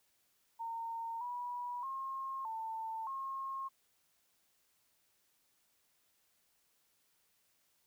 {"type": "tone with pitch steps", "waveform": "sine", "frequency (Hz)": [916, 974, 1072, 893, 1077], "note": ["A#5", "B5", "C6", "A5", "C6"], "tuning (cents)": [-31, -24, 42, 25, 50], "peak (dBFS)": -38, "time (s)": [0.59, 3.69], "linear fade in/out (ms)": 20, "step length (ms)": 620, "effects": ["white hiss -75 dBFS RMS until 7.86 s"]}